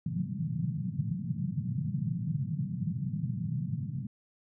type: band-pass noise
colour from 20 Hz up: white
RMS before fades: -33 dBFS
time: 0.06-4.07 s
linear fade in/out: 5 ms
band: 110 to 190 Hz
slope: 48 dB/octave
effects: none